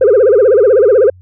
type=tone with vibrato; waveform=sine; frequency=460 Hz; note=A#4; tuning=23 cents flat; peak=-3 dBFS; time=0.01-1.1 s; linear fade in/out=5 ms; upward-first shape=sine; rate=16 Hz; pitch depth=260 cents each way; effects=tanh soft clip ceiling -2 dBFS + added 91 Hz sine -37 dBFS peak until 1.21 s